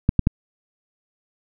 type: clicks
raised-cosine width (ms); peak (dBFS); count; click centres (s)
5; -3; 3; 0.091 / 0.193 / 0.271
effects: none